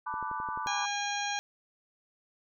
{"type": "chord", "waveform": "sine", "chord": "B minor seventh", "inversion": "third", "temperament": "equal with one note detuned", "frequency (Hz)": [880, 987.8, 1174.7, 1493.7], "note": ["A5", "B5", "D6", "F#6"], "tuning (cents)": [0, 0, 0, 16], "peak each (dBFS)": [-38, -37, -37, -42], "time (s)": [0.06, 0.86], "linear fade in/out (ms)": 10}
{"type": "click train", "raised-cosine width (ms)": 2, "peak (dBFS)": -33, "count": 7, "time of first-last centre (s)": [0.14, 0.662], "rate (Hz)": 11.5}
{"type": "harmonic tone", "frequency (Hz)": 814, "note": "G#5", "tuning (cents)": -35, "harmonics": [1, 2, 3, 4, 5, 7, 8], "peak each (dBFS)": [-34, -37, -39, -40, -41, -42, -43], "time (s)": [0.67, 1.39], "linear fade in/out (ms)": 0}
{"effects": []}